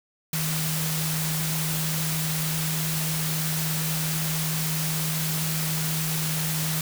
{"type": "tone in noise", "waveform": "sine", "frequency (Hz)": 157.9, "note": "D#3", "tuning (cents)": 26, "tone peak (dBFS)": -27, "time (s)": [0.33, 6.81], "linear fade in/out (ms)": 2, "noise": "white", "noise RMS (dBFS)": -29, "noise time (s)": [0.33, 6.81], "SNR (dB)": -1, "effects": []}